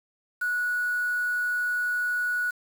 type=tone with quantisation; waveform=sine; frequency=1466 Hz; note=F#6; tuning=16 cents flat; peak=-24 dBFS; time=0.41-2.51 s; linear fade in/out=10 ms; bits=7; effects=none